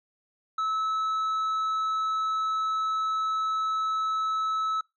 triangle tone with tanh clipping, 1300 Hz, E6, 24 cents flat, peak -26 dBFS, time 0.58-4.81 s, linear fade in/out 5 ms, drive 9 dB, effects noise-tail reverb RT60 0.2 s tail -24 dB re dry

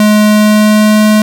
square tone with pitch glide, 211.3 to 213.5 Hz, G#3 to G#3, +30 to +48 cents, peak -5 dBFS, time 0-1.22 s, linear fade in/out 2 ms, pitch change +18 cents, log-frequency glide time 0.26-1.05 s, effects 7-bit

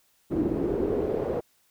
brown noise with band-pass filter sweep, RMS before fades -27 dBFS, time 0.3-1.41 s, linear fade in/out 20 ms, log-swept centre 310 to 510 Hz, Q 3.9, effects white hiss -66 dBFS RMS until 1.7 s

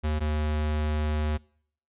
square tone pair in turn, 76.4 / 75.97 Hz, D#2 / D#2, -31 / -41 cents, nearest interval unison, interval 10 cents, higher first, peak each -25 dBFS, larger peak neither, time 0.03-0.2 / 0.2-1.38 s, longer second, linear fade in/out 20 ms, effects noise-tail reverb RT60 0.6 s tail -25 dB re dry + resampled to 8000 Hz

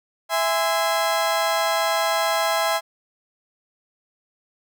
30% pulse chord, E augmented, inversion none, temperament just, 659.3 / 824.1 / 1030.1 Hz, E5 / G#5 / B#5, 0 / -14 / -27 cents, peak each -20 / -22 / -23 dBFS, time 0.29-2.81 s, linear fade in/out 50 ms, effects none

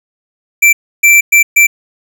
square tone bursts at uneven times, 2342 Hz, D7, 5 cents flat, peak -4 dBFS, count 4, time 0.62-0.73 / 1.03-1.21 / 1.32-1.43 / 1.56-1.67 s, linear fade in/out 10 ms, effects none

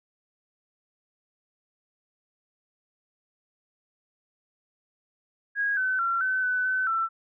sine tone with pitch steps, 1644 / 1519 / 1366 / 1522 / 1501 / 1518 / 1338 Hz, G#6 / F#6 / F6 / F#6 / F#6 / F#6 / E6, -18 / +45 / -39 / +48 / +24 / +44 / +25 cents, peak -23 dBFS, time 5.55-7.09 s, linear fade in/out 50 ms, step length 220 ms, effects none

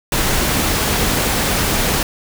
pink noise, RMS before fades -17 dBFS, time 0.12-2.03 s, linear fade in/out 2 ms, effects none

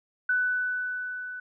sine tone with level ramp, 1494 Hz, F#6, 16 cents sharp, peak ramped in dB -21 to -35 dBFS, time 0.29-1.4 s, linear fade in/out 5 ms, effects none

